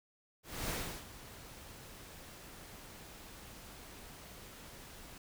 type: noise with ADSR envelope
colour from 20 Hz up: pink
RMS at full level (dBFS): -37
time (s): 0.43-5.18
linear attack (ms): 260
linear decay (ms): 350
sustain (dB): -15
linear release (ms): 3
effects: none